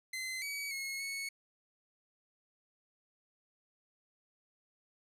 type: tone with pitch steps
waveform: sawtooth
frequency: 2057 / 2271 / 2173 / 2207 Hz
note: C7 / C#7 / C#7 / C#7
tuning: -30 / +41 / -35 / -8 cents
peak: -34 dBFS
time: 0.13-1.29 s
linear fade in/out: 5 ms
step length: 290 ms
effects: resampled to 32000 Hz